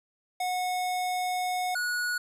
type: tone pair in turn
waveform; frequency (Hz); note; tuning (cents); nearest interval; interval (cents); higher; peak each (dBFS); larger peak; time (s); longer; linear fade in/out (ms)
square; 730 / 1460; F#5 / F#6; -24 / -24; octave; 1200; second; -28; neither; 0.4-1.75 / 1.75-2.18; first; 5
effects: resampled to 32000 Hz